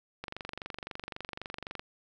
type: click train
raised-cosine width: 0.3 ms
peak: -22 dBFS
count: 38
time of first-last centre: 0.24-1.795 s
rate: 23.8 Hz
effects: none